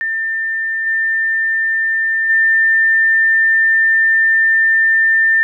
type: tone with level steps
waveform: sine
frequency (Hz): 1795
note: A6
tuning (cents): +34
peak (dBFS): -16 / -13 / -9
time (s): 0.01-5.43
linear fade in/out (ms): 0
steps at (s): 0.86 / 2.29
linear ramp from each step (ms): 10
effects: none